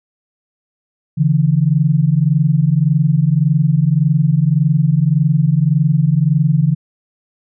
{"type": "tone pair together", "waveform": "sine", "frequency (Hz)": [141.3, 163.05], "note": ["C#3", "E3"], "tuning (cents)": [34, -19], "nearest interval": "major second", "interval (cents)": 247, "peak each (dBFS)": -13, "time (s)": [1.17, 6.75], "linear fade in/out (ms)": 20, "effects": []}